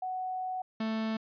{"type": "tone pair in turn", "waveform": ["sine", "45% pulse"], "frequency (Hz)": [743, 220.9], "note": ["F#5", "A3"], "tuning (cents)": [7, 7], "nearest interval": "octave + major sixth", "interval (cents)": 2100, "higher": "first", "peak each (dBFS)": [-32, -30], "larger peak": "second", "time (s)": [[0.02, 0.62], [0.8, 1.17]], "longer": "first", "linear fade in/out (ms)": 5, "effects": ["resampled to 11025 Hz"]}